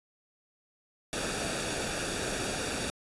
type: noise with comb filter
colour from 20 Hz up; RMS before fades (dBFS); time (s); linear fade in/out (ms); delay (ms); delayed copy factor
pink; -33; 1.13-2.9; 0; 0.97; -0.6
effects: resampled to 24000 Hz